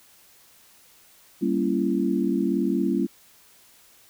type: chord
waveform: sine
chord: G diminished seventh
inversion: none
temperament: equal with one note detuned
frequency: 196 / 233.1 / 277.2 / 338.3 Hz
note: G3 / Bb3 / Db4 / Fb4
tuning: 0 / 0 / 0 / +45 cents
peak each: -26 / -27 / -26 / -26 dBFS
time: 1.41-3.07 s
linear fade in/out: 20 ms
effects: white hiss -55 dBFS RMS until 4.09 s